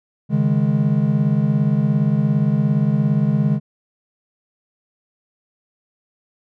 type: chord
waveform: triangle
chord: C# suspended second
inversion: none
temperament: just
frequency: 138.59 / 155.92 / 207.9 Hz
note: C#3 / D#3 / G#3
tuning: 0 / +4 / +2 cents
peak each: -17 dBFS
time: 0.29-3.6 s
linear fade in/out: 50 ms
effects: none